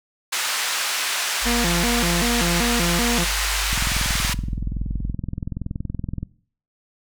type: band-pass noise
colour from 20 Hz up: pink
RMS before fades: -24 dBFS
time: 0.32-4.34 s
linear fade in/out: 10 ms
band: 1300 to 10000 Hz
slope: 12 dB/octave
type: tone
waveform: sine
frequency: 49.73 Hz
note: G1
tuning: 26 cents sharp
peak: -24 dBFS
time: 1.41-5.15 s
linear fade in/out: 50 ms
type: tone with vibrato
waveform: sawtooth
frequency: 202.4 Hz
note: G#3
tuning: 44 cents flat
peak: -17 dBFS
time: 1.45-3.25 s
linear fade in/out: 20 ms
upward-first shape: square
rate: 2.6 Hz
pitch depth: 280 cents each way
type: click train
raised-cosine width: 5 ms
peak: -15 dBFS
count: 54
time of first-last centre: 3.73-6.23 s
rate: 21.2 Hz
effects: noise-tail reverb RT60 0.5 s tail -20 dB re dry